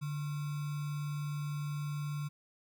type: tone with sample-and-hold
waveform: sine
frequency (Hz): 146.8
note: D3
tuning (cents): 0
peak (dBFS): -34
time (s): 0.01-2.29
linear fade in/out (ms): 20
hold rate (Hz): 1225
effects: none